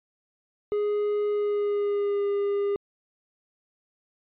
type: tone with pitch glide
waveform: triangle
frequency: 415.3 to 403.9 Hz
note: G#4 to G#4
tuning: 0 to -48 cents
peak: -21 dBFS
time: 0.72-2.76 s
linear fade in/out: 0 ms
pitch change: -48 cents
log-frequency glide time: 1.3-2.26 s
effects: resampled to 8000 Hz